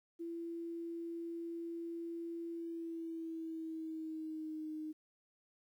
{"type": "tone with pitch glide", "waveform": "sine", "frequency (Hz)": [336.2, 310.1], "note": ["E4", "D#4"], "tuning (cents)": [34, -6], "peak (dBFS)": -40, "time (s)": [0.19, 4.93], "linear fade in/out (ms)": 20, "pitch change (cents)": -140, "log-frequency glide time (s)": [2.51, 4.71], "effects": ["12-bit"]}